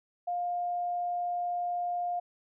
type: tone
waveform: sine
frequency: 706 Hz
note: F5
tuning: 19 cents sharp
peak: -29 dBFS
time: 0.27-2.2 s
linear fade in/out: 10 ms
effects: none